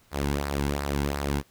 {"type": "tone with flanger", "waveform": "sawtooth", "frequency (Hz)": 71, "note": "C#2", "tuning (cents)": 42, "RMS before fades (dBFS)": -28, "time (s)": [0.11, 1.43], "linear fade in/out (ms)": 50, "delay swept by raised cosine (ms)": [0.3, 1.7], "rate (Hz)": 2.8, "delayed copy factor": -0.6, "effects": ["pink hiss -61 dBFS RMS until 1.5 s"]}